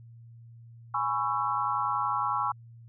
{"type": "chord", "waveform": "sine", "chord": "C# minor seventh", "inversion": "second", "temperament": "just", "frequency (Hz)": [831.5, 997.9, 1108.7, 1330.5], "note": ["G#5", "B5", "C#6", "E6"], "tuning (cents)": [2, 18, 0, 16], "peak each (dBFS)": [-32, -32, -30, -32], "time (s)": [0.94, 2.52], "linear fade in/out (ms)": 5, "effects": ["added 116 Hz sine -47 dBFS peak until 2.88 s"]}